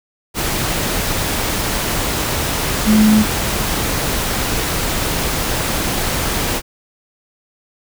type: tone in noise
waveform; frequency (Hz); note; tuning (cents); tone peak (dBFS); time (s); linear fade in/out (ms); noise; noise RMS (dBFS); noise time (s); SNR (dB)
sine; 214.8; A3; -41; -8; 2.85-3.25; 50; pink; -19; 0.34-6.62; +8
effects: none